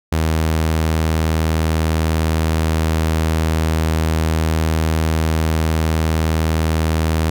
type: tone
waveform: sawtooth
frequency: 79.8 Hz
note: D#2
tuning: 44 cents sharp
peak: -11 dBFS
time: 0.12-7.3 s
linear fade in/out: 5 ms
effects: none